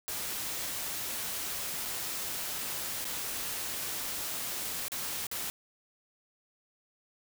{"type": "noise with dropouts", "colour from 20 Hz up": "white", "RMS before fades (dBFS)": -36, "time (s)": [0.08, 5.5], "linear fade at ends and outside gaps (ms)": 0, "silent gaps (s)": [[1.853, 1.857], [3.044, 3.052], [4.882, 4.919], [5.268, 5.314]], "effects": []}